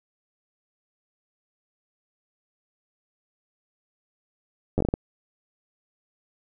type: slowing click train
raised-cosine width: 2 ms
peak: -10 dBFS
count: 7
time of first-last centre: 4.78-4.939 s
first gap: 10 ms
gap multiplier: 1.39
effects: none